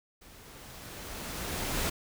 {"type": "noise with level ramp", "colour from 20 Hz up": "pink", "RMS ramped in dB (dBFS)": [-54, -30], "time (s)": [0.21, 1.9], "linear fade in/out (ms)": 10, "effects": []}